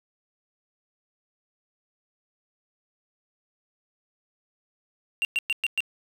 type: tone bursts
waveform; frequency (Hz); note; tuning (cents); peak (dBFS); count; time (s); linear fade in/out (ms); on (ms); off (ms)
triangle; 2765; F7; -18; -20; 5; 5.22-5.805; 0; 29; 110
effects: none